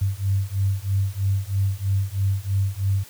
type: beating tone pair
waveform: sine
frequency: 96.3 / 99.4 Hz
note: G2 / G2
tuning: -30 / +25 cents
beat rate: 3.1 Hz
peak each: -23 dBFS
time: 0.01-3.04 s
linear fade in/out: 10 ms
effects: white hiss -46 dBFS RMS until 3.09 s

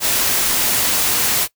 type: noise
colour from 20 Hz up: white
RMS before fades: -17 dBFS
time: 0-1.48 s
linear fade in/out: 50 ms
effects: noise-tail reverb RT60 0.1 s tail -20 dB re dry

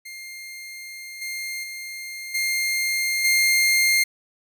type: tone with level steps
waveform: sawtooth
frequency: 2114 Hz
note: C7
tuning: 17 cents sharp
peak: -32 / -25 / -29 / -18 / -13 dBFS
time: 0.05-4.04 s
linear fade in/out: 10 ms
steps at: 1.21 / 1.63 / 2.34 / 3.24 s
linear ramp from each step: 10 ms
effects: none

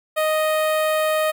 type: tone with notch filter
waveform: sawtooth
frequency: 622.3 Hz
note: D#5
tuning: in tune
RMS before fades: -20 dBFS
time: 0.16-1.32 s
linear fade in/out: 20 ms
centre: 5700 Hz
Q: 0.94
effects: none

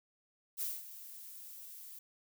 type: noise with ADSR envelope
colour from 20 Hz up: violet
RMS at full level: -36 dBFS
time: 0.57-1.99 s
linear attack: 39 ms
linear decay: 210 ms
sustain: -14 dB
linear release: 5 ms
effects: none

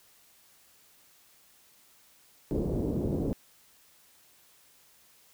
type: low-pass noise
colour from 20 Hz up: white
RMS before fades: -30 dBFS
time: 2.51-3.33 s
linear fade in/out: 0 ms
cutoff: 410 Hz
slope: 24 dB/octave
effects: white hiss -61 dBFS RMS until 5.33 s

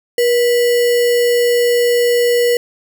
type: tone with sample-and-hold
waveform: sine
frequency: 480 Hz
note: B4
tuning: 49 cents flat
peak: -10 dBFS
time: 0.18-2.57 s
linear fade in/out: 2 ms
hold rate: 2450 Hz
effects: none

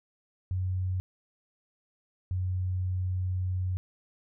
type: tone pair in turn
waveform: sine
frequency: 92.5 / 91.98 Hz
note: F#2 / F#2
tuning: 0 / -10 cents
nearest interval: unison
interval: 10 cents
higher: first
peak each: -27 dBFS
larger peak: neither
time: 0.51-1 / 2.31-3.77 s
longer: second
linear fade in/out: 0 ms
effects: none

